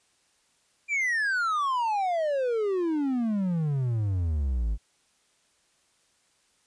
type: exponential sweep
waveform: triangle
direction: down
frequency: 2401 to 49.98 Hz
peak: -22 dBFS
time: 0.88-4.78 s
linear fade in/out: 50 ms
effects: white hiss -67 dBFS RMS until 6.66 s + resampled to 22050 Hz